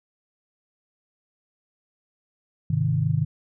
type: chord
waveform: sine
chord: Ab major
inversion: none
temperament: equal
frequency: 103.83 / 130.81 / 155.56 Hz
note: Ab2 / C3 / Eb3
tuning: 0 / 0 / 0 cents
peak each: -26 / -24 / -23 dBFS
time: 2.7-3.25 s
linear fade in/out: 5 ms
effects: none